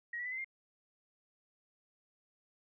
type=tone with pitch steps; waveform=sine; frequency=1893 / 1946.2 / 2001 / 2057 / 2115 Hz; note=A#6 / B6 / B6 / C7 / C7; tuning=+26 / -26 / +22 / -30 / +18 cents; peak=-37 dBFS; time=0.13-0.445 s; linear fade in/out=5 ms; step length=63 ms; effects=none